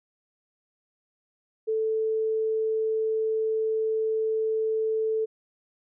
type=tone; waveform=sine; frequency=440 Hz; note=A4; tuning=in tune; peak=-23 dBFS; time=1.67-5.26 s; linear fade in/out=20 ms; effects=none